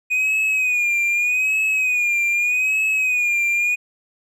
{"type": "tone with vibrato", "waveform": "triangle", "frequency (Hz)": 2478, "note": "D#7", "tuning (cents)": -8, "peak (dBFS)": -15, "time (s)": [0.1, 3.76], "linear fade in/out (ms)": 20, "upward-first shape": "sine", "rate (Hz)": 0.82, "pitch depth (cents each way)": 71, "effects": []}